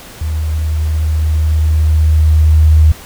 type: tone with level ramp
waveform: sine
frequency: 77.78 Hz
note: D#2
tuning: in tune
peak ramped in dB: -14 to -3 dBFS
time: 0.21-2.92 s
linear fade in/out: 5 ms
effects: pink hiss -34 dBFS RMS until 3.05 s